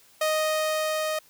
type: tone with level ramp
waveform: sawtooth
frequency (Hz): 622.3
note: D#5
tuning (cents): 0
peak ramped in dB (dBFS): -18 to -22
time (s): 0.21-1.19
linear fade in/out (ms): 5
effects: white hiss -57 dBFS RMS until 1.29 s